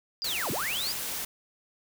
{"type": "linear two-way sweep", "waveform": "sine", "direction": "down then up", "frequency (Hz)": [5010, 92.5, 5010], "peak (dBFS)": -30, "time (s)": [0.22, 0.92], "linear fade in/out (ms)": 0, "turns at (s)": 0.51}
{"type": "noise", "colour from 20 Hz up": "white", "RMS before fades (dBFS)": -34, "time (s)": [0.24, 1.25], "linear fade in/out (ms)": 5}
{"effects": []}